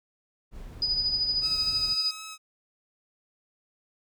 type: noise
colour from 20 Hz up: brown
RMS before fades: -42 dBFS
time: 0.51-1.96 s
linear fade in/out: 50 ms
type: tone with tremolo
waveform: sine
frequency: 4962 Hz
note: D#8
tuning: 6 cents flat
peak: -22 dBFS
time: 0.82-2.11 s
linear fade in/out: 2 ms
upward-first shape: sine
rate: 13 Hz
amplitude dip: 50%
type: tone with vibrato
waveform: 10% pulse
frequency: 1284 Hz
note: E6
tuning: 46 cents flat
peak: -30 dBFS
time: 1.41-2.38 s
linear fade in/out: 50 ms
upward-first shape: sine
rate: 3.9 Hz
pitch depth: 10 cents each way
effects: none